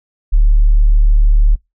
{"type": "tone", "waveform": "sine", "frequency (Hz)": 36.86, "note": "D1", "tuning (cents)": 7, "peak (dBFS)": -5, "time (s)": [0.32, 1.56], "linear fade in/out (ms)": 20, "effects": ["noise-tail reverb RT60 0.2 s tail -24 dB re dry", "tanh soft clip ceiling -1 dBFS"]}